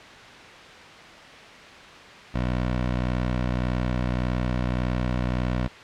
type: tone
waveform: 15% pulse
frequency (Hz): 61.74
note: B1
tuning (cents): 0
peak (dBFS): -17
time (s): 2.34-5.68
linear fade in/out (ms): 10
effects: white hiss -43 dBFS RMS until 5.83 s + low-pass 3000 Hz 12 dB/octave